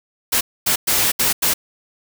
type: noise bursts at uneven times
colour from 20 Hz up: white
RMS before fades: -17 dBFS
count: 5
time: 0.32-0.41 / 0.66-0.76 / 0.87-1.12 / 1.19-1.33 / 1.42-1.54 s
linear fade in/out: 10 ms
effects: none